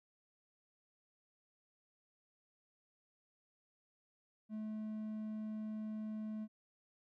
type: tone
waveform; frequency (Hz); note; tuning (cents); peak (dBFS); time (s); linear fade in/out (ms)
triangle; 215.8; A3; -33; -38; 4.49-6.48; 50
effects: none